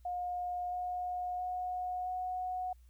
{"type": "tone with pitch steps", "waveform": "sine", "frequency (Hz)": [716, 721.8, 727.7, 733.6], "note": ["F5", "F#5", "F#5", "F#5"], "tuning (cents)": [43, -43, -29, -15], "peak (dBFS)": -34, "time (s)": [0.05, 2.73], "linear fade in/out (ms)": 5, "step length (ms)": 670, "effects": ["added 60 Hz sine -56 dBFS peak until 2.89 s", "white hiss -75 dBFS RMS until 2.89 s"]}